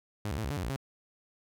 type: tone with pitch steps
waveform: sawtooth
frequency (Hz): 104.3 / 70.7 / 110.9 / 67.1 / 144.6 / 91.2 / 57.5 / 135.7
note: G#2 / C#2 / A2 / C2 / D3 / F#2 / A#1 / C#3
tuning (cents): +8 / +35 / +14 / +44 / -27 / -24 / -23 / -36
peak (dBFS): -28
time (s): 0.25-0.762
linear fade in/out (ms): 0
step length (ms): 64
effects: none